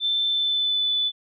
sine tone with pitch glide, 3543 to 3486 Hz, A7 to A7, +11 to -17 cents, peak -20 dBFS, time 0-1.12 s, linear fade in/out 50 ms, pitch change -28 cents, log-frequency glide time 0.26-0.92 s, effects none

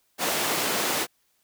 pink high-pass noise, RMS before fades -26 dBFS, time 0.18-1.07 s, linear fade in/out 50 ms, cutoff 310 Hz, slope 12 dB/octave, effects white hiss -69 dBFS RMS until 1.43 s

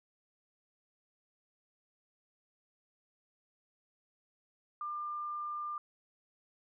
sine tone, 1197 Hz, D6, 33 cents sharp, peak -36 dBFS, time 4.81-5.78 s, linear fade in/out 2 ms, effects none

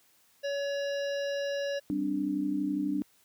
harmonic tone, 564 Hz, C#5, 30 cents sharp, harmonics 1 / 3 / 5 / 7 / 9 / 10, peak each -30 / -40 / -44 / -47 / -49 / -50 dBFS, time 0.43-1.8 s, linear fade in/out 20 ms
sine chord, G suspended fourth, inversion none, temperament equal, 196 / 261.6 / 293.7 Hz, G3 / C4 / D4, 0 / 0 / 0 cents, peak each -35 / -35 / -29 dBFS, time 1.9-3.02 s, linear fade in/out 0 ms
effects white hiss -65 dBFS RMS until 3.24 s + high-pass 60 Hz 12 dB/octave

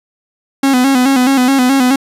45% pulse tone with vibrato, 261.6 Hz, C4, in tune, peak -8 dBFS, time 0.63-1.96 s, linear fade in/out 5 ms, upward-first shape square, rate 4.7 Hz, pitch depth 73 cents each way, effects resampled to 32000 Hz

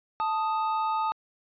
triangle tone pair together, 879.5 / 1244.5 Hz, A5 / D#6, -1 / 0 cents, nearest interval tritone, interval 601 cents, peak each -25 / -27 dBFS, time 0.2-1.12 s, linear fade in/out 0 ms, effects resampled to 11025 Hz

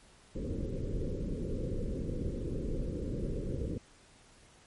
pink low-pass noise, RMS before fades -35 dBFS, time 0.35-3.78 s, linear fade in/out 5 ms, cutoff 540 Hz, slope 96 dB/octave, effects pink hiss -60 dBFS RMS until 4.66 s + MP3 48 kbps

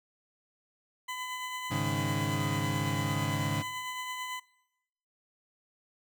20% pulse tone with tremolo, 1008 Hz, B5, 35 cents sharp, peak -29 dBFS, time 1.08-4.4 s, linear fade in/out 10 ms, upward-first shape triangle, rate 9 Hz, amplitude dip 35%
30% pulse chord, Ab suspended fourth, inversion none, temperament equal, 103.83 / 138.59 / 155.56 Hz, Ab2 / Db3 / Eb3, 0 / 0 / 0 cents, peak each -32 / -31 / -32 dBFS, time 1.7-3.63 s, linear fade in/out 20 ms
effects noise-tail reverb RT60 0.9 s tail -21 dB re dry

